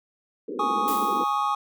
white band-pass noise, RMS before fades -32 dBFS, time 0.48-1.24 s, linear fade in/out 2 ms, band 200 to 490 Hz, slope 96 dB/octave
triangle chord, Ab suspended fourth, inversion none, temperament equal, 830.6 / 1108.7 / 1244.5 Hz, Ab5 / Db6 / Eb6, 0 / 0 / 0 cents, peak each -25 / -24 / -25 dBFS, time 0.59-1.55 s, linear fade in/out 5 ms
blue noise with exponential decay, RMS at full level -31 dBFS, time 0.88-1.53 s, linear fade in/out 0 ms, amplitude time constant 140 ms
effects none

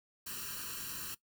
white noise with comb filter, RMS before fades -42 dBFS, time 0.26-1.15 s, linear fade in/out 10 ms, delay 0.7 ms, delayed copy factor +0.95, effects noise-tail reverb RT60 0.1 s tail -18 dB re dry

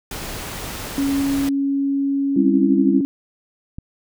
pink noise, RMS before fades -30 dBFS, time 0.11-1.49 s, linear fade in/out 2 ms
sine tone, 277.2 Hz, C#4, in tune, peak -17 dBFS, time 0.98-3.05 s, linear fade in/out 0 ms
harmonic tone, 66.2 Hz, C2, 21 cents sharp, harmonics 3 / 4 / 5, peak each -19 / -19 / -19 dBFS, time 2.36-3.01 s, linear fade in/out 5 ms
click, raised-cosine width 5 ms, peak -19 dBFS, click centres 3.785 s
effects none

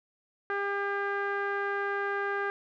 sawtooth tone with low-pass filter, 400.9 Hz, G4, 39 cents sharp, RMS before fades -31 dBFS, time 0.5-2.5 s, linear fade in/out 0 ms, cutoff 1600 Hz, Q 4.1, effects none

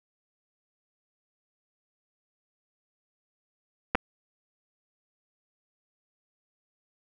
clicks, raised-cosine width 0.5 ms, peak -9 dBFS, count 2, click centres 3.949 / 3.953 s, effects none

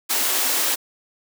white high-pass noise, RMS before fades -21 dBFS, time 0.09-0.76 s, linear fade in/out 20 ms, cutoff 240 Hz, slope 96 dB/octave, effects none

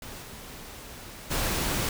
pink noise with level steps, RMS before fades -41 / -43 / -28 dBFS, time 0.02-1.89 s, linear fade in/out 2 ms, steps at 0.21 / 1.3 s, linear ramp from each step 20 ms, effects none

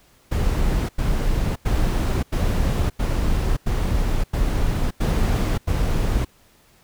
brown noise bursts, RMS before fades -20 dBFS, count 9, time 0.31-6.25 s, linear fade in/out 10 ms, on 580 ms, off 90 ms, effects pink hiss -56 dBFS RMS until 6.83 s

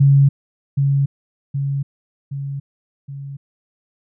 sine tone with echo, 139.1 Hz, C#3, 6 cents sharp, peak -8 dBFS, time 0-0.29 s, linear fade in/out 10 ms, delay 770 ms, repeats 4, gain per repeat -5 dB, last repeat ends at 3.37 s, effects none

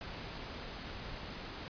pink noise, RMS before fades -44 dBFS, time 0.01-1.68 s, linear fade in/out 0 ms, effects resampled to 11025 Hz

